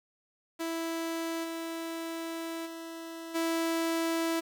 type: tone with level steps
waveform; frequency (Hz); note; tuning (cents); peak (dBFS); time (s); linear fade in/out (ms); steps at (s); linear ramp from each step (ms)
sawtooth; 329.6; E4; 0; -28 / -31 / -36 / -24; 0.59-4.41; 20; 1.43 / 2.65 / 3.34; 20
effects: 9-bit